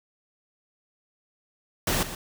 pink noise with echo, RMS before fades -25 dBFS, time 1.87-2.03 s, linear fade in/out 2 ms, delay 120 ms, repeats 1, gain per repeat -11 dB, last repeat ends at 2.15 s, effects none

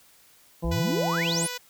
harmonic tone, 168 Hz, E3, 33 cents sharp, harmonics 1 / 2 / 3 / 4 / 5 / 6, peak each -28 / -34 / -33 / -40 / -42 / -41 dBFS, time 0.62-1.47 s, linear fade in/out 20 ms
sine exponential sweep, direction up, 48 to 11300 Hz, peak -26 dBFS, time 0.64-1.48 s, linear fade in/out 10 ms
5% pulse tone, 493.9 Hz, B4, in tune, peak -20 dBFS, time 0.71-1.58 s, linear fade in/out 10 ms
effects white hiss -57 dBFS RMS until 1.69 s

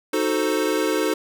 square chord, D# diminished seventh, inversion none, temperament equal, 311.1 / 370 / 440 / 523.3 Hz, D#4 / F#4 / A4 / C5, 0 / 0 / 0 / 0 cents, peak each -25 / -27 / -25 / -28 dBFS, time 0.13-1.14 s, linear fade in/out 5 ms, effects none

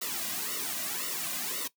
white noise with flanger, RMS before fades -34 dBFS, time 0.01-1.68 s, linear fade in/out 10 ms, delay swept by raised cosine 1.2 to 2.3 ms, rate 1.9 Hz, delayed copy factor -0.9, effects noise-tail reverb RT60 0.1 s tail -18 dB re dry + high-pass 150 Hz 12 dB/octave

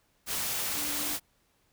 sine tone in noise, 293.2 Hz, D4, 3 cents flat, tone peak -42 dBFS, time 0.73-1.17 s, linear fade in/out 50 ms, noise white, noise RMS -32 dBFS, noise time 0.26-1.2 s, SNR -13 dB, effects pink hiss -70 dBFS RMS until 1.72 s

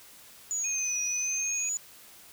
sine exponential two-way sweep, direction down then up, 6940 to 5770 to 6940 Hz, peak -28 dBFS, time 0.51-1.77 s, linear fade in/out 0 ms, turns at 1.01 s
sine tone, 2489 Hz, D#7, in tune, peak -36 dBFS, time 0.64-1.69 s, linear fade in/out 2 ms
effects white hiss -52 dBFS RMS until 2.32 s

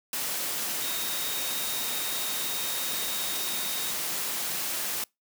sine tone in noise, 3729 Hz, A#7, in tune, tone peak -36 dBFS, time 0.82-3.91 s, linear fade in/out 2 ms, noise white, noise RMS -31 dBFS, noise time 0.13-5.04 s, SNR -8 dB, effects noise-tail reverb RT60 0.2 s tail -26 dB re dry + high-pass 150 Hz 12 dB/octave

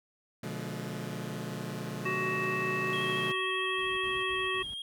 sawtooth chord, B diminished seventh, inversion none, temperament just, 123.47 / 148.16 / 177.8 / 213.4 Hz, B2 / D3 / F3 / Ab3, 0 / +16 / +31 / +47 cents, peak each -37 dBFS, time 0.43-3.32 s, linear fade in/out 5 ms
harmonic tone, 375.2 Hz, F#4, 24 cents sharp, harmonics 1 / 3 / 5 / 7, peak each -35 / -35 / -35 / -35 dBFS, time 2.05-4.63 s, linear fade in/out 10 ms
triangle tone with vibrato, 3240 Hz, G#7, 43 cents flat, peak -35 dBFS, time 2.93-4.82 s, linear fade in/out 2 ms, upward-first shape sine, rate 13 Hz, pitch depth 22 cents each way
brown noise bursts, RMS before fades -47 dBFS, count 4, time 3.78-4.735 s, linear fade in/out 0 ms, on 190 ms, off 65 ms
effects high-pass 60 Hz 12 dB/octave

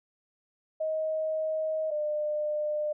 sine tone pair in turn, 629 / 601.6 Hz, D#5 / D5, +19 / +42 cents, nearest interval minor second, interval 77 cents, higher first, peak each -27 dBFS, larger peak neither, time 0.8-1.91 / 1.91-2.93 s, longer first, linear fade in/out 10 ms, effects none

